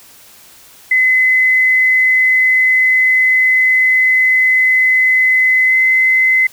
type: tone with pitch glide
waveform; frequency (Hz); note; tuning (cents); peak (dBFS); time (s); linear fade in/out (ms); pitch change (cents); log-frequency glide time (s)
sine; 2032 to 2047; B6 to C7; +49 to -38; -8; 0.91-6.47; 5; +13; 5.67-5.74
effects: white hiss -42 dBFS RMS until 6.52 s